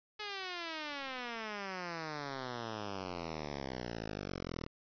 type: exponential sweep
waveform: 5% pulse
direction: down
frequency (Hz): 427.5 to 38.89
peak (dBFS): -28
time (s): 0.19-4.67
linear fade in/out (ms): 10
effects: resampled to 11025 Hz + 9-bit